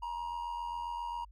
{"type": "tone with amplitude modulation", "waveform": "triangle", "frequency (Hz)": 948, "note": "A#5", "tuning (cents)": 29, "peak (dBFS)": -31, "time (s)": [0.02, 1.25], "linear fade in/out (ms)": 10, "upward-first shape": "sine", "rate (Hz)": 87.5, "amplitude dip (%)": 60, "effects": ["added 50 Hz sine -52 dBFS peak until 1.31 s"]}